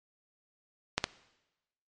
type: clicks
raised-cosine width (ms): 0.2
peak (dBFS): -9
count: 2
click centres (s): 0.98 / 1.041
effects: noise-tail reverb RT60 1.0 s tail -19 dB re dry + MP3 48 kbps